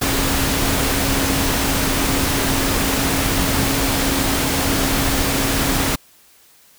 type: tone in noise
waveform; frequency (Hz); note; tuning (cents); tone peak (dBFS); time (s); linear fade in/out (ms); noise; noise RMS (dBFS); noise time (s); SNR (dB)
sine; 272.1; C#4; -32; -24; 0.01-5.96; 10; pink; -19; 0.01-5.96; -8
effects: white hiss -51 dBFS RMS until 6.78 s